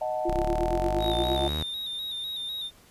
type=chord; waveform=sine; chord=D# diminished; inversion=none; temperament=equal; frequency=622.3 / 740 / 880 Hz; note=D#5 / F#5 / A5; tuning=0 / 0 / 0 cents; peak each=-29 / -31 / -35 dBFS; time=0.01-1.48 s; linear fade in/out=5 ms
type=tone with tremolo; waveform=sine; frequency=346.4 Hz; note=F4; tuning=14 cents flat; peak=-24 dBFS; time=0.25-1.5 s; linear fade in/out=5 ms; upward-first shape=triangle; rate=8.6 Hz; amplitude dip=100%
type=exponential sweep; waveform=sawtooth; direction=up; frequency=31.23 to 80 Hz; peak=-25 dBFS; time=0.28-1.63 s; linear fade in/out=0 ms
type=tone with vibrato; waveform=triangle; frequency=3702 Hz; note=A#7; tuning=13 cents flat; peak=-30 dBFS; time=0.99-2.71 s; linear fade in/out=50 ms; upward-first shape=square; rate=4 Hz; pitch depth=43 cents each way
effects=pink hiss -56 dBFS RMS until 2.9 s + resampled to 32000 Hz